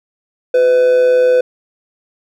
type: tone with amplitude modulation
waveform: triangle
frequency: 502 Hz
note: B4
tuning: 28 cents sharp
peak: -4 dBFS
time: 0.54-1.41 s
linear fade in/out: 5 ms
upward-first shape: sine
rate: 137 Hz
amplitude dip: 40%
effects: none